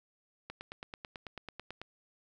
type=click train; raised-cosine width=0.3 ms; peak=-26 dBFS; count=13; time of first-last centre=0.5-1.816 s; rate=9.12 Hz; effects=none